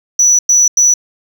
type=tone bursts at uneven times; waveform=sine; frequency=5920 Hz; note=F#8; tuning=in tune; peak=-3 dBFS; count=3; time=0.19-0.39 / 0.49-0.68 / 0.77-0.94 s; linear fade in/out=5 ms; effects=tanh soft clip ceiling -5 dBFS